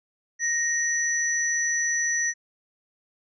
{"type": "tone pair together", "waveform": "sine", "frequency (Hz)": [1864.7, 5927], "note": ["A#6", "F#8"], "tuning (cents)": [0, 2], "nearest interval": "octave + minor sixth", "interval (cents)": 2002, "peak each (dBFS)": -25, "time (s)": [0.39, 2.34], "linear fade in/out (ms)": 50, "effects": []}